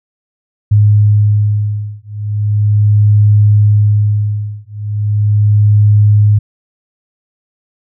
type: beating tone pair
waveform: sine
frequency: 104.3 / 104.68 Hz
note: G#2 / G#2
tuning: +8 / +14 cents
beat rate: 0.38 Hz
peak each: -10 dBFS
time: 0.71-6.39 s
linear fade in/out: 10 ms
effects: none